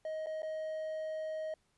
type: tone with dropouts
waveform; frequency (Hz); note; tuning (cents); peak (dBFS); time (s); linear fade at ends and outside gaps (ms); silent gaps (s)
triangle; 628; D#5; +16; -34; 0.05-1.54; 2; 0.261-0.268 / 0.421-0.43
effects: pink hiss -75 dBFS RMS until 1.77 s + resampled to 24000 Hz